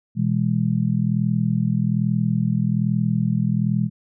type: chord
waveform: sine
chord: E major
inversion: second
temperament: just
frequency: 123.61 / 164.81 / 206 Hz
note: B2 / E3 / G#3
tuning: +2 / 0 / -14 cents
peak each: -22 dBFS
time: 0.15-3.9 s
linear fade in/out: 50 ms
effects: none